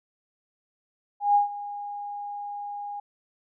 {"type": "tone with ADSR envelope", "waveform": "sine", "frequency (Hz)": 818, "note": "G#5", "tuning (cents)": -26, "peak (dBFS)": -15, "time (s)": [1.2, 3], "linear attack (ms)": 150, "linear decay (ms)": 130, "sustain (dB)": -17, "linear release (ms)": 5, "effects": []}